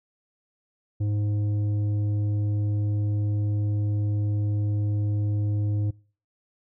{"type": "tone with tanh clipping", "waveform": "triangle", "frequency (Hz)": 103.83, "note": "G#2", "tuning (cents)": 0, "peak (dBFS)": -24, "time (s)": [1, 5.91], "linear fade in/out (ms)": 10, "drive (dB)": 12, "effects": ["noise-tail reverb RT60 0.4 s tail -23 dB re dry"]}